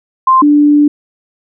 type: tone pair in turn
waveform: sine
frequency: 1046.5 / 293.7 Hz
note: C6 / D4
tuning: 0 / 0 cents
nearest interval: octave + minor seventh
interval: 2200 cents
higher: first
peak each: -4 dBFS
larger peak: neither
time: 0.27-0.42 / 0.42-0.88 s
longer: second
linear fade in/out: 5 ms
effects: none